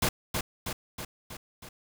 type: noise with echo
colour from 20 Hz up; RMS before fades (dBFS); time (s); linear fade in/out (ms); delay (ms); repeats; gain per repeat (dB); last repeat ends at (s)
pink; -26; 0.02-0.09; 5; 320; 5; -4; 1.69
effects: none